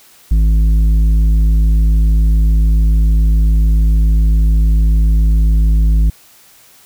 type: tone with tanh clipping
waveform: triangle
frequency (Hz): 53.5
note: A1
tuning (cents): -48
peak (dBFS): -9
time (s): 0.31-6.1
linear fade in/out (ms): 5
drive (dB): 12
effects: white hiss -45 dBFS RMS until 6.85 s